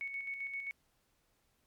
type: tone with tremolo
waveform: sine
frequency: 2217 Hz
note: C#7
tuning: in tune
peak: -36 dBFS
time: 0.01-0.71 s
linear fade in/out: 0 ms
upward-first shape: square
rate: 7.6 Hz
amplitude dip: 45%
effects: pink hiss -75 dBFS RMS until 1.66 s + MP3 96 kbps